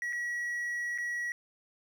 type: tone with dropouts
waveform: triangle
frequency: 1922 Hz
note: B6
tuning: 48 cents flat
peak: -30 dBFS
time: 0.02-1.32 s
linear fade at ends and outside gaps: 1 ms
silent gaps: 0.126-0.13 / 0.978-0.984 s
effects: none